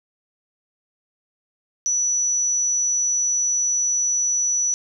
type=tone; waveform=sine; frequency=5920 Hz; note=F#8; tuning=in tune; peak=-18 dBFS; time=1.86-4.74 s; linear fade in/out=0 ms; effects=none